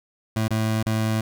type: tone with dropouts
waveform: 25% pulse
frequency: 110 Hz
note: A2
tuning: in tune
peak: -17 dBFS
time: 0.36-1.21 s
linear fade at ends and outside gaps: 5 ms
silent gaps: 0.481-0.506 / 0.828-0.862 s
effects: none